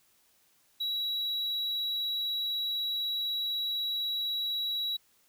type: tone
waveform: triangle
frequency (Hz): 3892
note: B7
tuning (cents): -26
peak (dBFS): -28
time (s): 0.8-4.97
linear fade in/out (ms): 10
effects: white hiss -67 dBFS RMS until 5.28 s